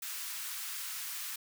white high-pass noise, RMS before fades -40 dBFS, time 0.02-1.36 s, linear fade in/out 5 ms, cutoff 1100 Hz, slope 24 dB/octave, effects none

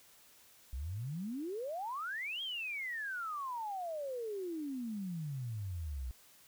sine exponential two-way sweep, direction up then down, 59.6 to 3287 to 59.6 Hz, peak -37 dBFS, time 0.73-6.11 s, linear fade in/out 0 ms, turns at 2.42 s, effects white hiss -62 dBFS RMS until 6.47 s

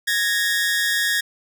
sawtooth tone pair together, 1669 / 1847.5 Hz, G#6 / A#6, +8 / -16 cents, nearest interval major second, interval 176 cents, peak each -18 dBFS, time 0.07-1.21 s, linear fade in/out 10 ms, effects none

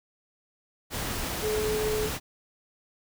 sine tone in noise, 428.7 Hz, A4, 45 cents flat, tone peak -26 dBFS, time 1.41-2.1 s, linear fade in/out 50 ms, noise pink, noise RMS -32 dBFS, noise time 0.9-2.2 s, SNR +3 dB, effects none

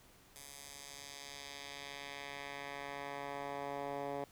10% pulse tone with band-pass filter sweep, 141.1 Hz, C#3, 31 cents sharp, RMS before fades -45 dBFS, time 0.36-4.24 s, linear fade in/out 0 ms, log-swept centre 9900 to 600 Hz, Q 0.92, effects pink hiss -63 dBFS RMS until 4.31 s

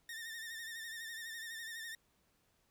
sawtooth tone with vibrato, 1817 Hz, A#6, 45 cents flat, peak -40 dBFS, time 0.09-1.95 s, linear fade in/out 2 ms, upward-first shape sine, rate 12 Hz, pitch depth 53 cents each way, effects pink hiss -75 dBFS RMS until 2.7 s

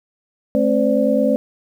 sine tone cluster, 216.4 / 266.4 / 513 / 582 Hz, A3 / C4 / C5 / D5, -29 / +31 / -34 / -16 cents, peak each -19 dBFS, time 0.55-1.36 s, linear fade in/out 0 ms, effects 8-bit

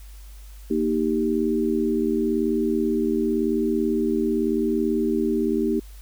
sine chord, Eb major, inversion second, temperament equal, 233.1 / 311.1 / 392 Hz, Bb3 / Eb4 / G4, 0 / 0 / 0 cents, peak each -24 dBFS, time 0.7-5.8 s, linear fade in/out 10 ms, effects added 50 Hz sine -39 dBFS peak until 6.01 s + white hiss -53 dBFS RMS until 6.01 s

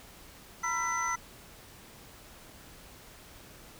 sine tone cluster, 938 / 996 / 1352 / 1986 / 6070 Hz, A#5 / B5 / E6 / B6 / F#8, +11 / +14 / +43 / +9 / +43 cents, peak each -37 / -35 / -32 / -34 / -37 dBFS, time 0.63-1.16 s, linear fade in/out 10 ms, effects tanh soft clip ceiling -21 dBFS + pink hiss -52 dBFS RMS until 3.79 s

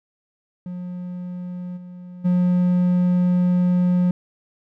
triangle tone with level steps, 179.1 Hz, F3, 44 cents sharp, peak -26 / -33 / -13 dBFS, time 0.66-4.11 s, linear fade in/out 2 ms, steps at 1.76 / 2.24 s, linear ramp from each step 20 ms, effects none

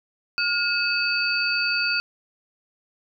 sine tone cluster, 1421 / 2584 / 4566 Hz, F6 / E7 / D8, +30 / -35 / -50 cents, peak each -25 dBFS, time 0.38-2 s, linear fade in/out 0 ms, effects none

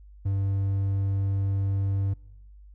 triangle tone, 98 Hz, G2, in tune, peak -21 dBFS, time 0.25-2.14 s, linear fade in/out 10 ms, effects noise-tail reverb RT60 1.0 s tail -26 dB re dry + added 50 Hz sine -46 dBFS peak until 2.74 s

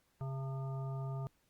harmonic tone with a mistuned harmonic, 134.8 Hz, C#3, 48 cents flat, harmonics 1 / 3 / 5 / 7 / 9, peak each -37 / -51 / -50 / -54 / -54 dBFS, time 0.21-1.27 s, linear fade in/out 0 ms, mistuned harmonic 7, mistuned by -74 cents, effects pink hiss -75 dBFS RMS until 1.49 s + Opus 48 kbps

